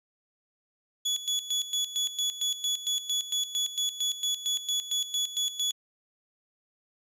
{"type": "tone with tremolo", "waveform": "30% pulse", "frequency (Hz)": 3400, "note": "G#7", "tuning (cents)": 40, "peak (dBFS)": -23, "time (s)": [1.05, 5.72], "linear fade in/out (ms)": 10, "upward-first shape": "square", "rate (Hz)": 4.4, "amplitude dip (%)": 75, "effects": ["resampled to 32000 Hz"]}